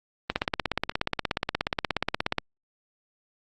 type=click train; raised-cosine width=0.3 ms; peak=-8 dBFS; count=36; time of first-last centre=0.3-2.383 s; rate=16.8 Hz; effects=Opus 24 kbps